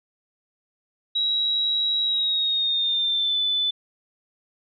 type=tone with pitch glide; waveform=sine; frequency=3863 to 3502 Hz; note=B7 to A7; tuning=-39 to -9 cents; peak=-20 dBFS; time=1.15-3.71 s; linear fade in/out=10 ms; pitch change=-170 cents; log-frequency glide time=2.03-3.39 s; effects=none